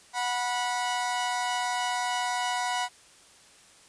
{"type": "tone pair together", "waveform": "sawtooth", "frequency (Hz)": [733, 978.4], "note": ["F#5", "B5"], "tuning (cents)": [-16, -16], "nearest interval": "perfect fourth", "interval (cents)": 500, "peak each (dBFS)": -26, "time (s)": [0.13, 2.89], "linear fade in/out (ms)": 50, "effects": ["white hiss -55 dBFS RMS until 3.88 s", "resampled to 22050 Hz"]}